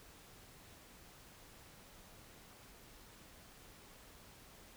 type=silence; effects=pink hiss -59 dBFS RMS until 4.76 s